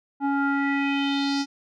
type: tone with low-pass filter sweep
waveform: square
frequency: 279.1 Hz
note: C#4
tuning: 12 cents sharp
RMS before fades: -24 dBFS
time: 0.2-1.46 s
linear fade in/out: 50 ms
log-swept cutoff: 1000 to 5500 Hz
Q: 4.1
effects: none